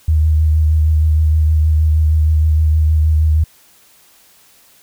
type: tone with vibrato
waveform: sine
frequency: 77.78 Hz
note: D#2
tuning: in tune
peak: -9 dBFS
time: 0.08-3.44 s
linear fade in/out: 5 ms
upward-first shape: triangle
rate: 6.4 Hz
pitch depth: 30 cents each way
effects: white hiss -49 dBFS RMS until 4.82 s